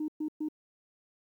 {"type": "tone bursts", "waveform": "sine", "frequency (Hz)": 307, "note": "D#4", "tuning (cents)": -23, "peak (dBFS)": -29, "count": 3, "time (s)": [0, 0.486], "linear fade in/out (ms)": 5, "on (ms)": 82, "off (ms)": 120, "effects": ["tanh soft clip ceiling -27 dBFS", "11-bit"]}